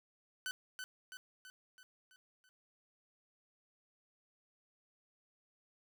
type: tone with echo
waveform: sawtooth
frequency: 1509 Hz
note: F#6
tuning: 34 cents sharp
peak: -34 dBFS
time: 0.46-0.51 s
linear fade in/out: 0 ms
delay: 330 ms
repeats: 6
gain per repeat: -5 dB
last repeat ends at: 2.49 s
effects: none